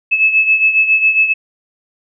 sine beating tone pair, 2600 / 2607.3 Hz, E7 / E7, -24 / -20 cents, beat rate 7.3 Hz, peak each -10 / -16 dBFS, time 0.11-1.34 s, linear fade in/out 20 ms, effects none

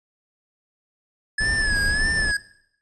square tone with vibrato, 1709 Hz, G#6, 49 cents sharp, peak -21 dBFS, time 1.38-2.37 s, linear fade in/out 5 ms, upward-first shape sine, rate 1.7 Hz, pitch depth 78 cents each way
brown noise, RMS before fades -27 dBFS, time 1.4-2.32 s, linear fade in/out 10 ms
effects noise-tail reverb RT60 0.7 s tail -18 dB re dry + resampled to 24000 Hz

